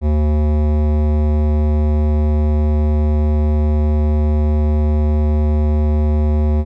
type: tone with hard clipping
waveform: sine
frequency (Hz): 75.4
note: D2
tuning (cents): +46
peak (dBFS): -14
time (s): 0.01-6.65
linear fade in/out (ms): 50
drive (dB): 16
effects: none